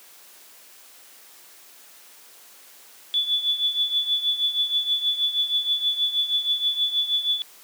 sine tone with tremolo, 3452 Hz, A7, 34 cents flat, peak -17 dBFS, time 3.14-7.42 s, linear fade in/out 0 ms, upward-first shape triangle, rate 6.3 Hz, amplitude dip 80%, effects white hiss -49 dBFS RMS until 7.63 s + high-pass 300 Hz 12 dB/octave

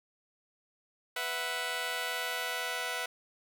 10% pulse chord, B suspended fourth, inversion none, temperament just, 493.9 / 658.5 / 740.8 Hz, B4 / E5 / F#5, 0 / -2 / +2 cents, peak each -30 dBFS, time 1.16-3.06 s, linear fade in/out 5 ms, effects none

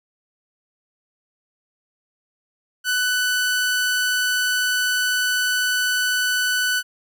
sawtooth tone, 1494 Hz, F#6, 16 cents sharp, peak -15 dBFS, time 2.84-6.83 s, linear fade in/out 50 ms, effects none

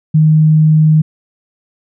sine tone, 155.56 Hz, D#3, in tune, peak -5 dBFS, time 0.14-1.02 s, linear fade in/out 10 ms, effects none

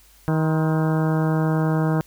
harmonic tone with a mistuned harmonic, 158.3 Hz, D#3, 30 cents sharp, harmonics 1 / 2 / 3 / 4 / 5 / 6 / 7 / 8 / 9 / 10, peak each -19 / -25 / -29 / -31 / -33 / -35 / -36 / -37 / -38 / -39 dBFS, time 0.28-2.01 s, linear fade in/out 0 ms, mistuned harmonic 7, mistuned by -70 cents, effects added 50 Hz sine -54 dBFS peak until 2.06 s + white hiss -54 dBFS RMS until 2.06 s

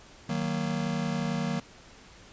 square chord, D# minor, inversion none, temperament just, 155.56 / 186.68 / 233.3 Hz, D#3 / F#3 / A#3, 0 / +16 / +2 cents, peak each -33 dBFS, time 0.29-1.6 s, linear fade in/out 5 ms, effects pink hiss -52 dBFS RMS until 2.32 s + resampled to 16000 Hz

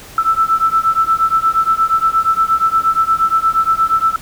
sine beating tone pair, 1318.5 / 1327 Hz, E6 / E6, 0 / +11 cents, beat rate 8.5 Hz, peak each -14 dBFS, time 0.18-4.16 s, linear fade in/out 2 ms, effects pink hiss -36 dBFS RMS until 4.21 s

